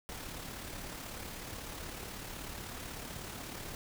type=noise with amplitude modulation; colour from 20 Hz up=pink; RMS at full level=-42 dBFS; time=0.09-3.75 s; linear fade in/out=0 ms; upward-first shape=sine; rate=36.2 Hz; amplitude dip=40%; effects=none